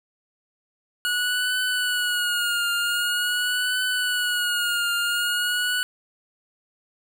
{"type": "tone with vibrato", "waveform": "25% pulse", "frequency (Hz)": 1453, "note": "F#6", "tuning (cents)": -32, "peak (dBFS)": -18, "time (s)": [1.05, 5.83], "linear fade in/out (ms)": 0, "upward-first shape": "triangle", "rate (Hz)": 0.45, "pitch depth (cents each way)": 60, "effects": []}